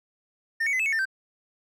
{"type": "tone with pitch steps", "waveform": "triangle", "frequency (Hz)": [1812, 2231, 2034, 2610, 2212, 1798, 1557], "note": ["A#6", "C#7", "C7", "E7", "C#7", "A6", "G6"], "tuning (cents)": [-50, 11, -50, -18, -4, 37, -12], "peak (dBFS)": -21, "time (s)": [0.6, 1.055], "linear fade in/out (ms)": 10, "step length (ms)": 65, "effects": []}